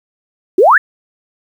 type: exponential sweep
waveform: sine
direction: up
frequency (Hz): 336.3 to 1864.7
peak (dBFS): -4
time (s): 0.58-0.78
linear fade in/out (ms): 5
effects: 7-bit